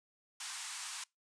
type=band-pass noise; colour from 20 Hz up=white; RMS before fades=-44 dBFS; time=0.4-1.04 s; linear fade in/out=5 ms; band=820 to 9300 Hz; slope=48 dB/octave; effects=noise-tail reverb RT60 0.2 s tail -25 dB re dry